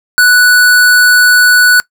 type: tone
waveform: square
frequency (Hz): 1480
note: F#6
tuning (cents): 0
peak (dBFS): -4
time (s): 0.18-1.8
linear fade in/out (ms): 0
effects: noise-tail reverb RT60 0.1 s tail -22 dB re dry